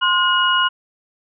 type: tone cluster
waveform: sine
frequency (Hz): 1044 / 1436 / 2899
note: C6 / F6 / F#7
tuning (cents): -4 / +48 / -36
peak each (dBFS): -18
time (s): 0.01-0.69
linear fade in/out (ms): 20
effects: none